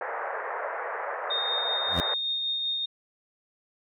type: band-pass noise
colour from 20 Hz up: pink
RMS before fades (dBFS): -33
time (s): 0.01-2.14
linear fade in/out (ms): 2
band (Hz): 470 to 1900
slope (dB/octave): 48
type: tone with tremolo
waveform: sine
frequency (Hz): 3683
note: A#7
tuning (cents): -22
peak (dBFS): -25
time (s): 1.3-2.86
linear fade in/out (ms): 10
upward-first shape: triangle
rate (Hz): 5.2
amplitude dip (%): 30
type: tone with exponential growth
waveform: 20% pulse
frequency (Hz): 86.4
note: F2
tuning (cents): -18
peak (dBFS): -17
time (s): 1.86-2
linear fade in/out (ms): 0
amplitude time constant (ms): 30
effects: none